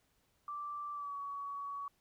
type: tone with pitch glide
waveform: sine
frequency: 1171 to 1127.8 Hz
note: D6 to C#6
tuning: -5 to +30 cents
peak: -39 dBFS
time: 0.48-1.88 s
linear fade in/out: 2 ms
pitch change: -65 cents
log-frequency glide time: 0.93-1.16 s
effects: pink hiss -75 dBFS RMS until 2 s